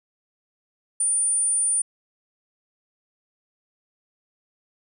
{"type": "tone", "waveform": "sine", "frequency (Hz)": 9280, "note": "D9", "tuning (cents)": -22, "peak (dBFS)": -19, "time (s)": [1, 1.82], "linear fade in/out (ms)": 5, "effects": []}